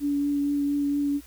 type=tone with vibrato; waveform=sine; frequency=286.2 Hz; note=D4; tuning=45 cents flat; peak=-22 dBFS; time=0-1.21 s; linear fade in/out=50 ms; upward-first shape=triangle; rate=4.3 Hz; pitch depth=14 cents each way; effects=added 60 Hz sine -50 dBFS peak until 1.26 s + white hiss -52 dBFS RMS until 1.26 s